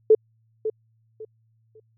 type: tone with echo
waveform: sine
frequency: 436.3 Hz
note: A4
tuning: 15 cents flat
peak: -10 dBFS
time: 0.1-0.15 s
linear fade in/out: 5 ms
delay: 550 ms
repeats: 3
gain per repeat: -12 dB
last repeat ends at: 1.8 s
effects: added 112 Hz sine -61 dBFS peak until 1.97 s